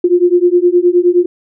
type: beating tone pair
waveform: sine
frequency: 349 / 358.6 Hz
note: F4 / F4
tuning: -1 / +46 cents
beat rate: 9.6 Hz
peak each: -10 dBFS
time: 0.04-1.26 s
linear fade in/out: 5 ms
effects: none